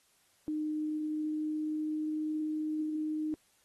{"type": "tone with pitch glide", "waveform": "sine", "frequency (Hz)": [306.2, 308.5], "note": ["D#4", "D#4"], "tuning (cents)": [-28, -15], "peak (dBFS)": -31, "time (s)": [0.48, 3.34], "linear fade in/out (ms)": 0, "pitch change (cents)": 13, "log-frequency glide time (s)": [0.68, 2.32], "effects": ["white hiss -69 dBFS RMS until 3.64 s", "AAC 32 kbps"]}